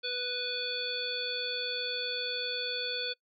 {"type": "harmonic tone", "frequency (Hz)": 493.9, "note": "B4", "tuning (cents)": 0, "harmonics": [1, 3, 5, 7, 9], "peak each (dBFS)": [-39, -40, -40, -36, -36], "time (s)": [0.03, 3.14], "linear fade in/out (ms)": 20, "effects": ["noise-tail reverb RT60 0.1 s tail -24 dB re dry"]}